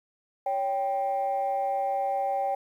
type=tone pair together; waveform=sine; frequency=559.4 / 784 Hz; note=C#5 / G5; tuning=+16 / 0 cents; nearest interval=tritone; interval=584 cents; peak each=-29 / -25 dBFS; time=0.46-2.55 s; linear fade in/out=5 ms; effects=tanh soft clip ceiling -20 dBFS + 10-bit